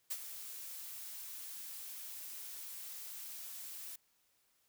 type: noise with ADSR envelope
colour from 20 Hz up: blue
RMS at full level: -37 dBFS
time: 0.1-3.96 s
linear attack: 13 ms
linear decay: 52 ms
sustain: -10 dB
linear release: 6 ms
effects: white hiss -75 dBFS RMS until 4.68 s